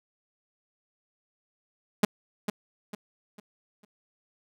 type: tone with echo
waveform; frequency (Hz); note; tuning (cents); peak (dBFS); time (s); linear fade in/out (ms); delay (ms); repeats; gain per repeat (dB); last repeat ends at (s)
sawtooth; 207.7; G#3; 0; -13; 2.03-2.05; 5; 450; 4; -9; 3.85
effects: none